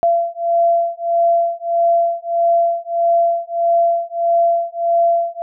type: beating tone pair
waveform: sine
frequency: 680 / 681.6 Hz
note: F5 / F5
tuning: -46 / -42 cents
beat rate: 1.6 Hz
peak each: -16 dBFS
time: 0.03-5.42 s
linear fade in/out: 0 ms
effects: none